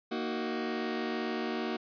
sawtooth chord, D# minor, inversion second, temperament just, 233.3 / 311.1 / 373.4 Hz, A#3 / D#4 / F#4, +2 / 0 / +16 cents, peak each -31 / -34 / -32 dBFS, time 0.11-1.77 s, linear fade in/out 10 ms, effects resampled to 11025 Hz

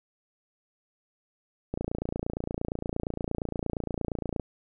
click train, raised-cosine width 2 ms, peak -17 dBFS, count 77, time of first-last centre 1.74-4.397 s, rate 28.6 Hz, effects none

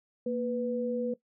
sine tone pair together, 233.1 / 493.9 Hz, A#3 / B4, 0 / 0 cents, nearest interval octave + minor second, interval 1300 cents, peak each -32 / -30 dBFS, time 0.26-1.14 s, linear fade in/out 5 ms, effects noise-tail reverb RT60 0.1 s tail -18 dB re dry

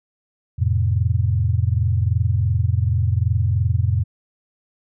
sine chord, F major, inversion none, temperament equal, 87.31 / 110 / 130.81 Hz, F2 / A2 / C3, 0 / 0 / 0 cents, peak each -19 / -19 / -24 dBFS, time 0.58-4.04 s, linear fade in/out 20 ms, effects none

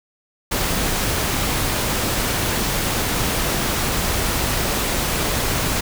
pink noise, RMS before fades -21 dBFS, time 0.51-5.81 s, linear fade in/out 10 ms, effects none

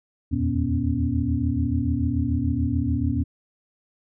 sine tone cluster, 80 / 86.9 / 118.7 / 243.8 / 279.2 Hz, D#2 / F2 / A#2 / B3 / C#4, +49 / -8 / +32 / -22 / +13 cents, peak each -27 dBFS, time 0.31-3.24 s, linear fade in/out 20 ms, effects none

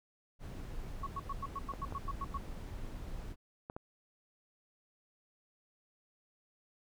brown noise, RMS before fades -43 dBFS, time 0.39-3.36 s, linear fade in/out 50 ms
sine tone bursts, 1108 Hz, C#6, 1 cent flat, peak -36 dBFS, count 11, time 1.03-2.376 s, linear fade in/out 5 ms, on 36 ms, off 95 ms
clicks, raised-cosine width 1 ms, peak -29 dBFS, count 4, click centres 1.737 / 1.924 / 3.699 / 3.765 s
effects none

